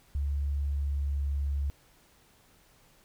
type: tone with pitch glide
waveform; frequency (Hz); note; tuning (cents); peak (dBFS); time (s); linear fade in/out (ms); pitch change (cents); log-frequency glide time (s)
sine; 71 to 70.39; C#2 to C#2; +42 to +27; -27; 0.15-1.7; 0; -15; 0.61-1.29
effects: pink hiss -62 dBFS RMS until 3.04 s